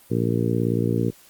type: harmonic tone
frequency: 58 Hz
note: A#1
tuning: 8 cents flat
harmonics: 2 / 3 / 4 / 5 / 6 / 7 / 8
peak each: -24 / -26 / -27 / -28 / -29 / -29 / -30 dBFS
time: 0.1-1.11 s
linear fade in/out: 20 ms
effects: white hiss -52 dBFS RMS until 1.29 s + Opus 32 kbps